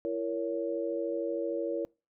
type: chord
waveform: sine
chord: A# diminished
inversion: second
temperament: just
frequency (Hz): 335.6 / 466.2 / 559.4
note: E4 / A#4 / C#5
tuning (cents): +31 / 0 / +16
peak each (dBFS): -34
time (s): 0.05-1.85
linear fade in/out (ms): 0
effects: noise-tail reverb RT60 0.3 s tail -26 dB re dry